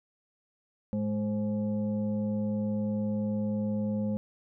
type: tone with frequency modulation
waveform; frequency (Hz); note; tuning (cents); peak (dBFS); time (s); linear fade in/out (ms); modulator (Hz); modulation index
sine; 210; G#3; +19; -27; 0.93-4.17; 0; 317; 0.67
effects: none